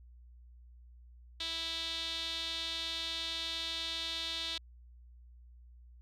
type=tone with band-pass filter; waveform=sawtooth; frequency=328.4 Hz; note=E4; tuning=6 cents flat; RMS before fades=-38 dBFS; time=1.4-4.58 s; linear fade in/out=5 ms; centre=3700 Hz; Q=5.7; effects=added 60 Hz sine -53 dBFS peak until 6.01 s

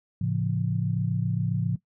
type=chord; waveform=sine; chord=A augmented; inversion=none; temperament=just; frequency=110 / 137.5 / 171.88 Hz; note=A2 / C#3 / E#3; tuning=0 / -14 / -27 cents; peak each=-28 dBFS; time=0.21-1.76 s; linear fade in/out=5 ms; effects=noise-tail reverb RT60 0.1 s tail -17 dB re dry

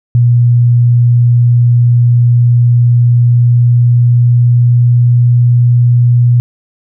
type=tone with pitch glide; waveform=sine; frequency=120.4 to 121.17 Hz; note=B2 to B2; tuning=-44 to -33 cents; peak=-4 dBFS; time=0.15-6.4 s; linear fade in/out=0 ms; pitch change=+11 cents; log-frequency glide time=3.02-5.26 s; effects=none

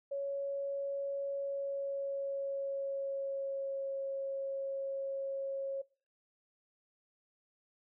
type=tone with pitch glide; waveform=sine; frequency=557 to 545.5 Hz; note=C#5 to C#5; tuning=+8 to -28 cents; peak=-34 dBFS; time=0.11-5.82 s; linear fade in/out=10 ms; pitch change=-36 cents; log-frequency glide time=1.33-3.95 s; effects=noise-tail reverb RT60 0.4 s tail -24 dB re dry

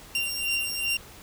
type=beating tone pair; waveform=sawtooth; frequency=2771 / 2773.6 Hz; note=F7 / F7; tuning=-14 / -13 cents; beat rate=2.6 Hz; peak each=-27 / -25 dBFS; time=0.15-0.97 s; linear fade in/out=2 ms; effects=pink hiss -47 dBFS RMS until 1.22 s

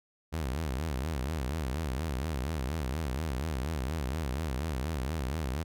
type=tone with vibrato; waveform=sawtooth; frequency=71.6 Hz; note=D2; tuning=43 cents flat; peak=-27 dBFS; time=0.32-5.64 s; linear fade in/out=20 ms; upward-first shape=sine; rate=4.2 Hz; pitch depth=250 cents each way; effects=none

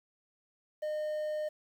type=tone with quantisation; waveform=triangle; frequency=610 Hz; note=D#5; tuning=34 cents flat; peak=-30 dBFS; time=0.82-1.49 s; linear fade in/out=10 ms; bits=10; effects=none

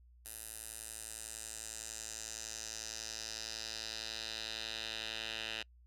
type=tone with band-pass filter sweep; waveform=10% pulse; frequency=110.9 Hz; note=A2; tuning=14 cents sharp; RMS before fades=-44 dBFS; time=0.25-5.63 s; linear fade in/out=10 ms; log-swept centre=11000 to 3100 Hz; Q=2.6; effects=noise-tail reverb RT60 0.1 s tail -26 dB re dry + added 60 Hz sine -59 dBFS peak until 5.86 s

